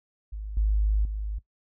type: tone with level steps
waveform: sine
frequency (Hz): 52.1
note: G#1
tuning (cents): +6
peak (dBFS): -32 / -20 / -28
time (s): 0.32-1.39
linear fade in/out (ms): 10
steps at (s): 0.57 / 1.05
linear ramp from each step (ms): 2
effects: noise-tail reverb RT60 0.1 s tail -17 dB re dry